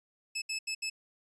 20% pulse tone bursts at uneven times, 2607 Hz, E7, 20 cents flat, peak -28 dBFS, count 4, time 0.35-0.42 / 0.49-0.59 / 0.67-0.75 / 0.82-0.9 s, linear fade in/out 10 ms, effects resampled to 22050 Hz

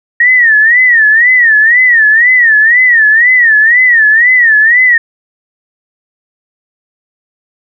sine tone with vibrato, 1860 Hz, A#6, 4 cents flat, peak -3 dBFS, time 0.2-4.98 s, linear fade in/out 5 ms, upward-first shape sine, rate 2 Hz, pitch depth 150 cents each way, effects none

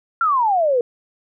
sine exponential sweep, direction down, 1396 to 466.2 Hz, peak -14 dBFS, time 0.21-0.81 s, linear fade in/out 2 ms, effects none

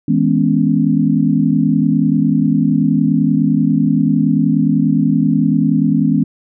sine chord, C# minor seventh, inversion first, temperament equal with one note detuned, 160.68 / 207.7 / 246.9 / 277.2 Hz, E3 / G#3 / B3 / C#4, -44 / 0 / 0 / 0 cents, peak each -16 dBFS, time 0.08-6.24 s, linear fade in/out 5 ms, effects none

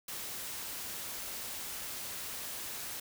white noise, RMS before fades -41 dBFS, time 0.08-3 s, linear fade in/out 5 ms, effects none

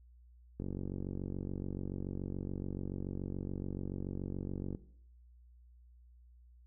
click train, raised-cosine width 3 ms, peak -26 dBFS, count 196, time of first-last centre 0.6-4.749 s, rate 47 Hz, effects noise-tail reverb RT60 0.6 s tail -17 dB re dry + added 60 Hz sine -57 dBFS peak until 6.66 s

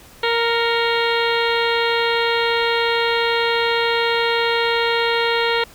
harmonic tone with a mistuned harmonic, 465.7 Hz, A#4, 2 cents flat, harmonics 1 / 2 / 3 / 4 / 5 / 6 / 7 / 8 / 9, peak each -20 / -23 / -25 / -26 / -27 / -28 / -28 / -29 / -30 dBFS, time 0.23-5.64 s, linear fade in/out 5 ms, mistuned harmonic 5, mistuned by -65 cents, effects pink hiss -45 dBFS RMS until 5.74 s

